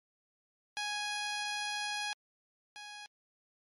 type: tone pair in turn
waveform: 10% pulse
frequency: 830.6 / 830.6 Hz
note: G#5 / G#5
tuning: 0 / 0 cents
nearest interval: unison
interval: 0 cents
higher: neither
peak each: -26 / -37 dBFS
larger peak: first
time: 0.77-2.13 / 2.76-3.06 s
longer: first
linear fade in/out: 0 ms
effects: MP3 48 kbps